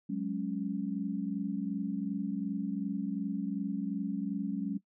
sine chord, F# suspended second, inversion none, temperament equal, 185 / 207.7 / 277.2 Hz, F#3 / G#3 / C#4, 0 / 0 / 0 cents, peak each -36 / -35 / -36 dBFS, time 0.09-4.78 s, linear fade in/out 10 ms, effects noise-tail reverb RT60 0.1 s tail -19 dB re dry

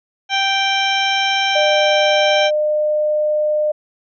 harmonic tone, 783 Hz, G5, 2 cents flat, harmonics 1 / 2 / 3 / 4 / 5 / 7 / 8, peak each -19 / -23 / -21 / -20 / -26 / -29 / -35 dBFS, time 0.29-2.51 s, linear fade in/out 50 ms
sine tone, 605 Hz, D#5, 49 cents flat, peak -14 dBFS, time 1.55-3.72 s, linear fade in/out 10 ms
effects none

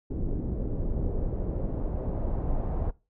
brown noise with low-pass filter sweep, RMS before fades -29 dBFS, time 0.1-2.91 s, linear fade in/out 10 ms, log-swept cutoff 370 to 780 Hz, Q 1.6, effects noise-tail reverb RT60 0.3 s tail -22 dB re dry

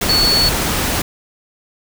sine tone in noise, 4424 Hz, C#8, 4 cents flat, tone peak -12 dBFS, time 0.09-0.49 s, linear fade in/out 5 ms, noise pink, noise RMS -18 dBFS, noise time 0.01-1.02 s, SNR +3 dB, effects none

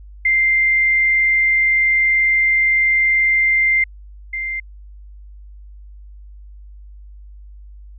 sine tone pair in turn, 2093 / 2093 Hz, C7 / C7, 0 / 0 cents, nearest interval unison, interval 0 cents, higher neither, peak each -12 / -21 dBFS, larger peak first, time 0.25-3.84 / 4.33-4.6 s, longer first, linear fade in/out 5 ms, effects added 50 Hz sine -36 dBFS peak until 7.98 s

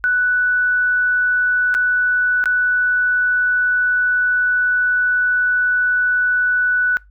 sine tone with dropouts, 1484 Hz, F#6, 5 cents sharp, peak -13 dBFS, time 0.04-6.97 s, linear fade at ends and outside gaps 0 ms, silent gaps 1.742-1.749 / 2.44-2.457 s, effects noise-tail reverb RT60 0.2 s tail -23 dB re dry + added 50 Hz sine -45 dBFS peak until 7.1 s

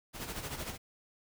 pink noise with tremolo, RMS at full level -38 dBFS, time 0.13-0.78 s, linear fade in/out 50 ms, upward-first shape sine, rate 13 Hz, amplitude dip 60%, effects none

